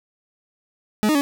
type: tone with pitch steps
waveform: 40% pulse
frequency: 212.8 / 307.5 / 282.6 Hz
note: G#3 / D#4 / C#4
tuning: +42 / -20 / +34 cents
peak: -15 dBFS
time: 1.03-1.21 s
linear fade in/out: 0 ms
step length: 60 ms
effects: none